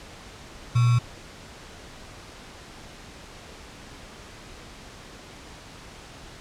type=tone with sample-and-hold; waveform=sine; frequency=120 Hz; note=B2; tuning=49 cents flat; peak=-16 dBFS; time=0.75-0.99 s; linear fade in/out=10 ms; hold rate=1225 Hz; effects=pink hiss -44 dBFS RMS until 6.4 s + low-pass 7000 Hz 12 dB/octave